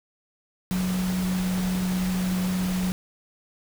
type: tone in noise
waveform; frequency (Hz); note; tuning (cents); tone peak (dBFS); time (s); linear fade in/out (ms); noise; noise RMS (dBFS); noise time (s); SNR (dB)
sine; 184; F#3; -9; -23; 0.71-2.92; 0; pink; -34; 0.71-2.92; +8
effects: none